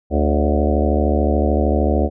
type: harmonic tone with a mistuned harmonic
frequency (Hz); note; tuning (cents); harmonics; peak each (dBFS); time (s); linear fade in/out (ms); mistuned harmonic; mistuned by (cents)
73.42; D2; 0; 1 / 3 / 4 / 5 / 6 / 7 / 8 / 9 / 10; -17 / -22 / -23 / -24 / -25 / -25 / -26 / -27 / -27; 0.1-2.1; 50; 7; +70
effects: none